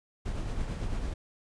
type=noise with tremolo; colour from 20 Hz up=brown; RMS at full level=-31 dBFS; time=0.25-1.14 s; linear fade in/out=10 ms; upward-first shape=triangle; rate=9 Hz; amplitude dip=40%; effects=resampled to 22050 Hz